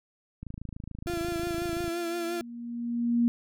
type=click train; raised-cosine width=5 ms; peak=-26 dBFS; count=40; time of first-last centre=0.43-1.88 s; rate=26.9 Hz
type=tone with vibrato; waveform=35% pulse; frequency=341.8 Hz; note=F4; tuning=37 cents flat; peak=-28 dBFS; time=1.07-2.41 s; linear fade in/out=0 ms; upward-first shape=triangle; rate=5.7 Hz; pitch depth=40 cents each way
type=tone with exponential growth; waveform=sine; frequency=236.7 Hz; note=A#3; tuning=27 cents sharp; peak=-19 dBFS; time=1.67-3.28 s; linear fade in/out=0 ms; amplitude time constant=350 ms
effects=none